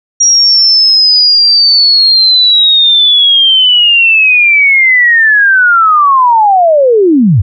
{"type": "linear sweep", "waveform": "sine", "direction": "down", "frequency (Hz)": [5710, 81.5], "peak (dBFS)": -3, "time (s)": [0.2, 7.42], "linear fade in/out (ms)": 10, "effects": []}